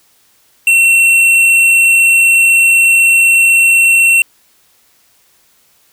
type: tone with hard clipping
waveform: sine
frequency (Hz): 2714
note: E7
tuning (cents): +50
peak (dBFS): -7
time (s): 0.67-4.22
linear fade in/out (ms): 2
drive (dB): 9
effects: white hiss -52 dBFS RMS until 5.92 s